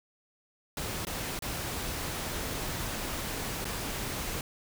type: noise with dropouts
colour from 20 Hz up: pink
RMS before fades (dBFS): -35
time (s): 0.77-4.41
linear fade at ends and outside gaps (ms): 2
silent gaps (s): 1.051-1.069 / 1.391-1.422 / 3.645-3.652
effects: none